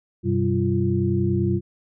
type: tone cluster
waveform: sine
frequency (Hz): 95 / 125.4 / 192.5 / 345.4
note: F#2 / B2 / G3 / F4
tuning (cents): +46 / +27 / -31 / -19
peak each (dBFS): -24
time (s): 0.23-1.61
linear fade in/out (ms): 50
effects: none